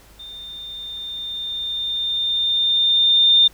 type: tone with level ramp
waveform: sine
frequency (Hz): 3615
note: A7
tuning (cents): +46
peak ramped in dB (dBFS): -34 to -9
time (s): 0.19-3.48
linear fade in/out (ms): 10
effects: added 51 Hz sine -49 dBFS peak until 3.53 s + pink hiss -50 dBFS RMS until 3.53 s